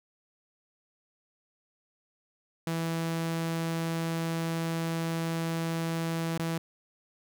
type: tone with dropouts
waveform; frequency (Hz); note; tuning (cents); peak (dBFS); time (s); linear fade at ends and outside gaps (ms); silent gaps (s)
sawtooth; 164.81; E3; 0; -25; 2.67-6.58; 2; 6.377-6.395
effects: none